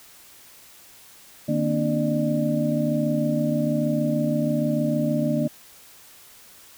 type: tone cluster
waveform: sine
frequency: 153.4 / 234.7 / 261.1 / 295.8 / 599 Hz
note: D#3 / A#3 / C4 / D4 / D5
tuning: -24 / +12 / -3 / +13 / +34 cents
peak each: -26 / -24 / -32 / -27 / -27 dBFS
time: 1.48-5.48 s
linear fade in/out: 10 ms
effects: white hiss -49 dBFS RMS until 6.77 s